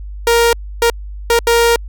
sawtooth tone bursts at uneven times, 467.9 Hz, A#4, 6 cents sharp, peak -5 dBFS, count 4, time 0.27-0.53 / 0.82-0.9 / 1.3-1.39 / 1.47-1.76 s, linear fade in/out 2 ms, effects added 50 Hz sine -25 dBFS peak until 1.88 s

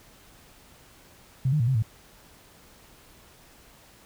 sine tone with pitch steps, 131 / 151.8 / 116.7 / 132.1 / 110.1 Hz, C3 / D#3 / A#2 / C3 / A2, +2 / -42 / +2 / +17 / +2 cents, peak -20 dBFS, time 1.45-1.825 s, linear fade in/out 5 ms, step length 75 ms, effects pink hiss -54 dBFS RMS until 4.05 s

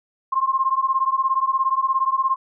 sine beating tone pair, 1056 / 1073 Hz, C6 / C6, +16 / +43 cents, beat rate 17 Hz, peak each -20 / -21 dBFS, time 0.32-2.36 s, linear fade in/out 10 ms, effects none

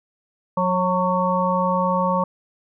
harmonic tone with a mistuned harmonic, 182 Hz, F#3, 28 cents flat, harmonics 1 / 3 / 5 / 6, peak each -23 / -23 / -23 / -23 dBFS, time 0.57-2.24 s, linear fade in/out 5 ms, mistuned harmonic 6, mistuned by +33 cents, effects none

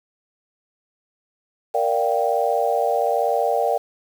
sine chord, G minor seventh, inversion first, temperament equal with one note detuned, 466.2 / 587.3 / 702.9 / 784 Hz, Bb4 / D5 / F5 / G5, 0 / 0 / +11 / 0 cents, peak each -23 dBFS, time 1.74-3.78 s, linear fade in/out 10 ms, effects 7-bit

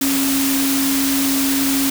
sine tone in noise, 272.9 Hz, C#4, 27 cents flat, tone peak -17 dBFS, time 0.01-1.9 s, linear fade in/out 5 ms, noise white, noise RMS -21 dBFS, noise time 0.01-1.9 s, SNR +1 dB, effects none

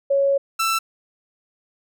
sine / sawtooth tone pair in turn, 554.4 / 1332.8 Hz, C#5 / E6, 0 / +19 cents, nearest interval octave + minor third, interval 1519 cents, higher second, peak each -15 dBFS, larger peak neither, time 0.1-0.38 / 0.59-0.79 s, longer first, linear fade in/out 10 ms, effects none

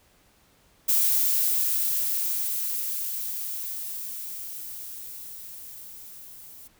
violet noise with level ramp, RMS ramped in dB -21 to -46 dBFS, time 0.88-6.68 s, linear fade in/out 10 ms, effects pink hiss -61 dBFS RMS until 6.79 s

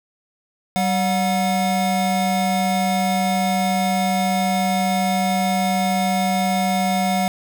square tone pair together, 191.5 / 726.6 Hz, G3 / F#5, -40 / -32 cents, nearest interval octave + major seventh, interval 2308 cents, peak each -21 dBFS, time 0.76-7.28 s, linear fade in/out 0 ms, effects none

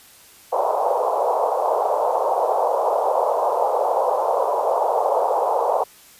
pink band-pass noise, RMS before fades -20 dBFS, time 0.52-5.84 s, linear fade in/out 10 ms, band 480 to 1000 Hz, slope 48 dB/octave, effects white hiss -48 dBFS RMS until 6.19 s + resampled to 32000 Hz

